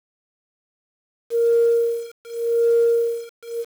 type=tone with tremolo; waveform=sine; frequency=466.2 Hz; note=A#4; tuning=in tune; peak=-12 dBFS; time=1.3-3.65 s; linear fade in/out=50 ms; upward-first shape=sine; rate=0.85 Hz; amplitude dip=100%; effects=tanh soft clip ceiling -9 dBFS + 7-bit